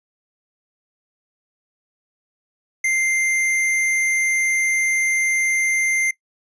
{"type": "tone", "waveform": "square", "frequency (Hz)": 2093, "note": "C7", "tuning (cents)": 0, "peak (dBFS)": -18, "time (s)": [2.84, 6.11], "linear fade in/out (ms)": 5, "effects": ["noise-tail reverb RT60 0.1 s tail -19 dB re dry", "resampled to 24000 Hz"]}